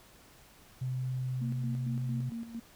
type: tone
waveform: sine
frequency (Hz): 128.4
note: C3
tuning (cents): -32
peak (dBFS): -31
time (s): 0.81-2.3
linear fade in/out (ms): 10
type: tone with tremolo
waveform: sine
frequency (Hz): 230.9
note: A#3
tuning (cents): -16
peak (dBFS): -35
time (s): 1.41-2.6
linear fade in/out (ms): 10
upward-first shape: square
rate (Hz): 4.4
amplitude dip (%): 65
effects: pink hiss -58 dBFS RMS until 2.75 s